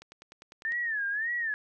click train, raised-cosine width 0.2 ms, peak -30 dBFS, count 8, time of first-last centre 0.02-0.721 s, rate 9.98 Hz
sine tone with vibrato, 1760 Hz, A6, in tune, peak -28 dBFS, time 0.65-1.54 s, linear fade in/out 0 ms, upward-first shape sine, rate 1.8 Hz, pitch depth 160 cents each way
effects none

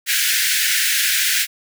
pink high-pass noise, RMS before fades -18 dBFS, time 0.06-1.47 s, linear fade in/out 50 ms, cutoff 1500 Hz, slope 96 dB/octave, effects none

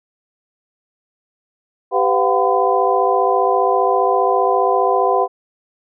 sine tone cluster, 392.1 / 503 / 701 / 756 / 1011 Hz, G4 / B4 / F5 / F#5 / B5, 0 / +32 / +6 / +37 / +40 cents, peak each -19 dBFS, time 1.91-5.28 s, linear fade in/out 50 ms, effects none

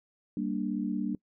sine chord, G minor, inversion none, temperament equal, 196 / 233.1 / 293.7 Hz, G3 / Bb3 / D4, 0 / 0 / 0 cents, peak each -33 dBFS, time 0.37-1.15 s, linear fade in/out 2 ms, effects noise-tail reverb RT60 0.1 s tail -24 dB re dry

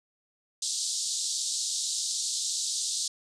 white band-pass noise, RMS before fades -31 dBFS, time 0.62-3.08 s, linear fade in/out 5 ms, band 3700 to 8500 Hz, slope 48 dB/octave, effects none

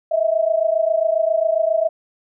sine tone pair together, 635 / 662.4 Hz, D#5 / E5, +35 / +8 cents, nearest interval minor second, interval 73 cents, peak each -18 dBFS, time 0.11-1.89 s, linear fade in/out 10 ms, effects none

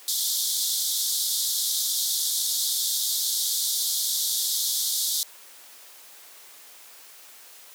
pink band-pass noise, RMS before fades -26 dBFS, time 0.08-5.23 s, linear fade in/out 0 ms, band 3400 to 16000 Hz, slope 96 dB/octave, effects white hiss -48 dBFS RMS until 7.74 s + high-pass 400 Hz 12 dB/octave

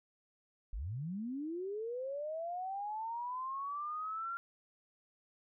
sine linear sweep, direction up, 39 to 1387 Hz, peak -37 dBFS, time 0.73-4.37 s, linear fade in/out 0 ms, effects none

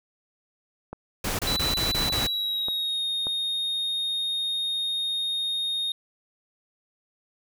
click train, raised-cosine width 1 ms, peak -21 dBFS, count 5, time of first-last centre 0.93-3.269 s, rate 1.71 Hz
pink noise bursts, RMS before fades -28 dBFS, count 6, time 1.24-2.27 s, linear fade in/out 5 ms, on 150 ms, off 26 ms
triangle tone with pitch glide, 3969 to 3703 Hz, B7 to A#7, +8 to -12 cents, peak -24 dBFS, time 1.47-5.92 s, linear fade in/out 2 ms, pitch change -120 cents, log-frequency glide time 2.06-3.04 s
effects none

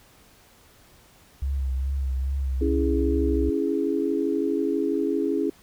sine tone with vibrato, 66.9 Hz, C2, 39 cents sharp, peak -23 dBFS, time 1.42-3.5 s, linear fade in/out 5 ms, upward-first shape triangle, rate 2.4 Hz, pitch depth 60 cents each way
sine chord, C# minor, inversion none, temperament equal, 277.2 / 329.6 / 415.3 Hz, C#4 / E4 / G#4, 0 / 0 / 0 cents, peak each -26 dBFS, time 2.61-5.5 s, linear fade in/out 5 ms
effects pink hiss -55 dBFS RMS until 5.62 s

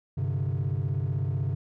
triangle chord, G suspended fourth, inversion none, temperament equal, 98 / 130.81 / 146.83 Hz, G2 / C3 / D3, 0 / 0 / 0 cents, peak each -27 / -26 / -29 dBFS, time 0.17-1.55 s, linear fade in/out 10 ms, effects tanh soft clip ceiling -19 dBFS

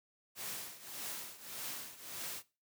white noise with tremolo, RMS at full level -41 dBFS, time 0.35-2.43 s, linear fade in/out 50 ms, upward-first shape triangle, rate 1.7 Hz, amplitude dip 85%, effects noise-tail reverb RT60 0.3 s tail -19 dB re dry + high-pass 100 Hz 12 dB/octave

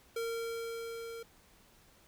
square tone with level ramp, 460 Hz, A#4, 23 cents flat, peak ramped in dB -34 to -43 dBFS, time 0.16-1.23 s, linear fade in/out 5 ms, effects pink hiss -63 dBFS RMS until 2.07 s

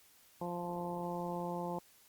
harmonic tone, 174.61 Hz, F3, in tune, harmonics 1 / 2 / 3 / 4 / 5 / 6, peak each -41 / -43 / -43 / -46 / -42 / -49 dBFS, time 0.41-1.79 s, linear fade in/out 5 ms, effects white hiss -64 dBFS RMS until 2.08 s + Opus 48 kbps

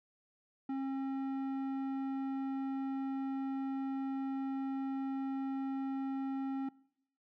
square tone with low-pass filter, 269.5 Hz, C#4, 49 cents flat, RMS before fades -37 dBFS, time 0.69-6.69 s, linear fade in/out 5 ms, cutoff 1100 Hz, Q 0.6, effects noise-tail reverb RT60 0.8 s tail -24 dB re dry

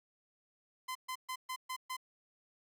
sawtooth tone bursts, 1027 Hz, C6, 33 cents flat, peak -34 dBFS, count 6, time 0.88-1.968 s, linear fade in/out 10 ms, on 73 ms, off 130 ms, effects none

